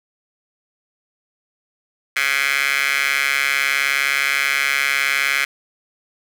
15% pulse tone with high-pass filter, 139.3 Hz, C#3, 9 cents sharp, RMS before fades -19 dBFS, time 2.16-5.45 s, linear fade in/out 5 ms, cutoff 1900 Hz, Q 6.9, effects none

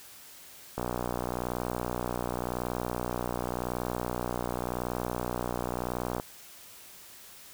click train, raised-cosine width 1 ms, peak -17 dBFS, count 331, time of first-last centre 0.78-6.199 s, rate 60.9 Hz, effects white hiss -50 dBFS RMS until 7.53 s

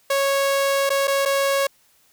sawtooth tone with dropouts, 552 Hz, C#5, 7 cents flat, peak -14 dBFS, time 0.1-1.67 s, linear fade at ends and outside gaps 5 ms, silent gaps 0.894-0.902 / 1.073-1.078 / 1.253-1.257 s, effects white hiss -59 dBFS RMS until 2.12 s

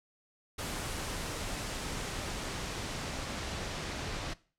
pink noise with low-pass filter sweep, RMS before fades -38 dBFS, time 0.58-4.34 s, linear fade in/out 10 ms, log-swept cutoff 11000 to 5800 Hz, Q 0.79, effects noise-tail reverb RT60 0.4 s tail -20 dB re dry

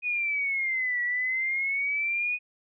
sine exponential two-way sweep, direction down then up, 2489 to 1935 to 2489 Hz, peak -25 dBFS, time 0.02-2.39 s, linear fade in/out 50 ms, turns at 1.02 s, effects none

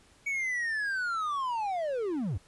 triangle linear sweep, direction down, 2264 to 72.1 Hz, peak -27 dBFS, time 0.26-2.38 s, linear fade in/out 10 ms, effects pink hiss -61 dBFS RMS until 2.47 s + resampled to 24000 Hz

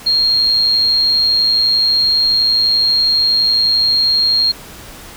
sine tone with amplitude modulation, 4237 Hz, C8, 21 cents sharp, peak -9 dBFS, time 0.06-4.52 s, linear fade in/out 10 ms, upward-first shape sine, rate 112 Hz, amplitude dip 25%, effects pink hiss -35 dBFS RMS until 5.16 s

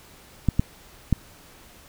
clicks, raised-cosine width 5 ms, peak -6 dBFS, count 3, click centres 0.487 / 0.595 / 1.127 s, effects pink hiss -50 dBFS RMS until 1.88 s

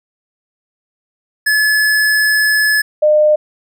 square / sine tone pair in turn, 1715 / 606.3 Hz, A6 / D#5, -45 / -45 cents, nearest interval octave + tritone, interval 1800 cents, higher first, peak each -11 / -7 dBFS, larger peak second, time 1.46-2.82 / 3.02-3.36 s, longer first, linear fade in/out 10 ms, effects none

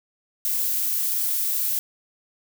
violet noise, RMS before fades -24 dBFS, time 0.45-1.79 s, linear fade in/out 0 ms, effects none

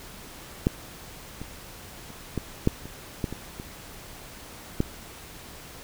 clicks, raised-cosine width 3 ms, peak -7 / -23 / -29 / -14 / -6 / -27 / -13 / -21 / -23 / -9 dBFS, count 10, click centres 0.669 / 1.416 / 2.104 / 2.377 / 2.674 / 2.856 / 3.242 / 3.326 / 3.599 / 4.804 s, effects pink hiss -44 dBFS RMS until 5.83 s

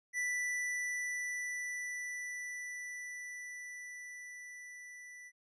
square tone with level ramp, 1975.5 Hz, B6, in tune, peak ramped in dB -33 to -50 dBFS, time 0.13-5.32 s, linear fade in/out 50 ms, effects resampled to 22050 Hz

